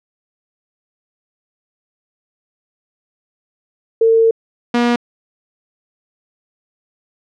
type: tone pair in turn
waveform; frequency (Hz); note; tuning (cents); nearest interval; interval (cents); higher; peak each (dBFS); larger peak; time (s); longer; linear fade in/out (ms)
sine / sawtooth; 452.3 / 239.6; A4 / A#3; +48 / +48; major seventh; 1100; first; -8; neither; 4.01-4.31 / 4.74-4.96; first; 5
effects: low-pass 4000 Hz 12 dB/octave